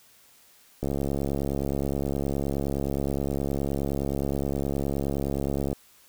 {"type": "click train", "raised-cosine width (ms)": 2, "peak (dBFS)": -15, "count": 342, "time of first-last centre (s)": [0.83, 5.729], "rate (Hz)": 69.6, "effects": ["white hiss -57 dBFS RMS until 6.08 s"]}